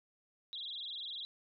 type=tone with vibrato; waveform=sine; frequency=3582 Hz; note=A7; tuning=30 cents sharp; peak=-40 dBFS; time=0.53-1.25 s; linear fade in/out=0 ms; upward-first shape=sine; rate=20 Hz; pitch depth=190 cents each way; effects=none